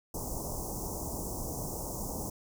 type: band-stop noise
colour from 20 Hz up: pink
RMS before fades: -37 dBFS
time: 0.14-2.3 s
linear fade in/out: 5 ms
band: 1000 to 5700 Hz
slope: 48 dB/octave
effects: none